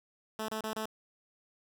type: tone bursts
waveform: 10% pulse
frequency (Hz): 218.2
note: A3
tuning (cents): -14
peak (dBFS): -26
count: 4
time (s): 0.39-0.856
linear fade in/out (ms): 2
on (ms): 94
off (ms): 30
effects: none